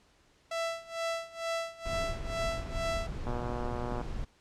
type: tone with tremolo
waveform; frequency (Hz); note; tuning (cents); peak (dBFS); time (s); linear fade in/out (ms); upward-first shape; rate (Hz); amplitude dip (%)
sawtooth; 664; E5; +12; -26; 0.51-3.07; 5; sine; 2.2; 90
type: noise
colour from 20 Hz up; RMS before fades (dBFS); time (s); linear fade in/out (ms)
brown; -37; 1.85-4.25; 10
type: click train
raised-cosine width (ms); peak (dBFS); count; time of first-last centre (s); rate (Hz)
1; -23; 91; 3.27-4.014; 121
effects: pink hiss -65 dBFS RMS until 4.4 s + low-pass 7000 Hz 12 dB/octave